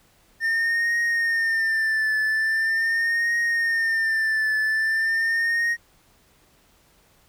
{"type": "tone with vibrato", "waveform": "triangle", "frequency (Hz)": 1805, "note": "A6", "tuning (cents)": 44, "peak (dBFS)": -18, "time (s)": [0.4, 5.77], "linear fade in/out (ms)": 50, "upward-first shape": "triangle", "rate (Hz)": 0.42, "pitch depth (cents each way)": 64, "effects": ["pink hiss -59 dBFS RMS until 7.28 s"]}